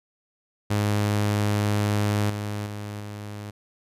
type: tone with level steps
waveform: sawtooth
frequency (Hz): 103.83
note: G#2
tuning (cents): 0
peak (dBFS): -17 / -24 / -28 / -30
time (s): 0.7-3.51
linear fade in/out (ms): 10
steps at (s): 2.3 / 2.66 / 3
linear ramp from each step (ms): 2
effects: resampled to 32000 Hz